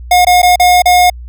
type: tone with dropouts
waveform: square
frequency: 719 Hz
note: F#5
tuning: 50 cents flat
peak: -5 dBFS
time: 0.11-1.1 s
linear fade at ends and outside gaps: 5 ms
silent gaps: 0.249-0.268 / 0.419-0.429 / 0.559-0.597 / 0.821-0.856 s
effects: added 60 Hz sine -25 dBFS peak until 1.28 s